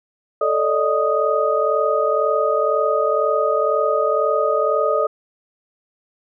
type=tone cluster; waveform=sine; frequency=439.2 / 579 / 621 / 1245 Hz; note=A4 / D5 / D#5 / D#6; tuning=-3 / -25 / -3 / +1 cents; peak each=-21 dBFS; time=0.41-5.07 s; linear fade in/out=5 ms; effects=none